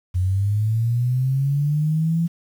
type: linear sweep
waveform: sine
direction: up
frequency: 88.9 to 169.5 Hz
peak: -17 dBFS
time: 0.14-2.28 s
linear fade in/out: 20 ms
effects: 8-bit